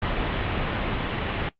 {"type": "low-pass noise", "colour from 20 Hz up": "pink", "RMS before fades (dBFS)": -27, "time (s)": [0.02, 1.49], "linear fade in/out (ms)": 2, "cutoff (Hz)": 3400, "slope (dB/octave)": 48, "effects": ["noise-tail reverb RT60 0.1 s tail -17 dB re dry", "Opus 24 kbps"]}